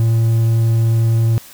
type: tone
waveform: triangle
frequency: 113.9 Hz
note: A#2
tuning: 40 cents flat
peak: -9 dBFS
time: 0-1.38 s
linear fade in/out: 0 ms
effects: white hiss -40 dBFS RMS until 1.53 s